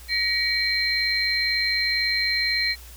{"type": "tone cluster", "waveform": "sine", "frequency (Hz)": [1901, 2265, 4149], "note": ["A#6", "C#7", "C8"], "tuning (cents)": [33, 37, -15], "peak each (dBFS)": [-27, -26, -23], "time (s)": [0.08, 2.76], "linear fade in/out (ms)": 50, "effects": ["added 60 Hz sine -42 dBFS peak until 2.96 s", "white hiss -47 dBFS RMS until 2.96 s"]}